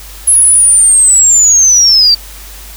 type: linear sweep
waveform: sine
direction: down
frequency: 10750 to 4600 Hz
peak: -3 dBFS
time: 0.27-2.15 s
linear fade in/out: 10 ms
effects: added 50 Hz sine -30 dBFS peak until 2.76 s + white hiss -32 dBFS RMS until 2.76 s